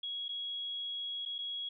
sine tone with dropouts, 3322 Hz, G#7, in tune, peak -36 dBFS, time 0.03-1.69 s, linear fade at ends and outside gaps 5 ms, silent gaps 0.283-0.29 / 1.253-1.259 / 1.383-1.387 s, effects none

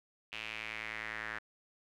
square tone with band-pass filter sweep, 55 Hz, A1, in tune, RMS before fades -42 dBFS, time 0.32-1.39 s, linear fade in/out 10 ms, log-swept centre 2700 to 1700 Hz, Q 4.1, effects none

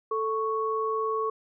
sine tone pair together, 440.8 / 1108.7 Hz, A4 / C#6, +3 / 0 cents, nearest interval octave + major third, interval 1597 cents, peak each -28 dBFS, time 0.11-1.3 s, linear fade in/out 5 ms, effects none

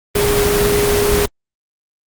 sine tone in noise, 410.6 Hz, G#4, 20 cents flat, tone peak -14 dBFS, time 0.15-1.26 s, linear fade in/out 5 ms, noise pink, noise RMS -17 dBFS, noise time 0.15-1.26 s, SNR 0 dB, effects Opus 24 kbps

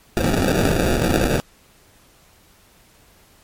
blue noise with sample-and-hold, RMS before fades -18 dBFS, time 0.17-1.4 s, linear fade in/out 0 ms, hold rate 1050 Hz, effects pink hiss -53 dBFS RMS until 3.43 s + MP3 64 kbps

